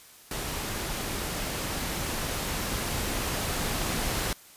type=noise with level ramp; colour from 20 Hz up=pink; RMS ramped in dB=-33 to -29 dBFS; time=0.31-4.33 s; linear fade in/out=2 ms; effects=white hiss -52 dBFS RMS until 4.56 s + resampled to 32000 Hz